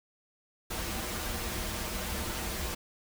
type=noise with comb filter; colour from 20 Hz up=pink; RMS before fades=-35 dBFS; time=0.7-2.75 s; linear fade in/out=10 ms; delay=7.2 ms; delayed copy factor=-0.75; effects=none